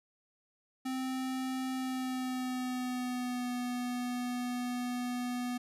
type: tone with pitch glide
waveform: square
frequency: 260 to 246.3 Hz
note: C4 to B3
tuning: -11 to -5 cents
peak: -34 dBFS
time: 0.85-5.58 s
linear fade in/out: 10 ms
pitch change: -94 cents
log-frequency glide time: 1.74-3.51 s
effects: resampled to 32000 Hz